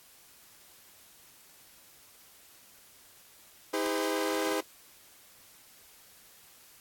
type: tone cluster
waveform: sawtooth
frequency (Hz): 319.4 / 404.1 / 511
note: D#4 / G#4 / C5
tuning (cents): +45 / -47 / -41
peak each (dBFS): -29 / -29 / -29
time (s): 3.73-4.61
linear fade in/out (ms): 10
effects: white hiss -57 dBFS RMS until 6.8 s + AAC 64 kbps